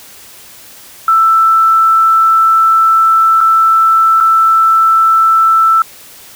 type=tone with dropouts; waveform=sine; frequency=1326 Hz; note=E6; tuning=10 cents sharp; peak=-5 dBFS; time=1.08-5.82 s; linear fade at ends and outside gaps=2 ms; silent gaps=3.406-3.411 / 4.203-4.208 s; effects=white hiss -36 dBFS RMS until 6.35 s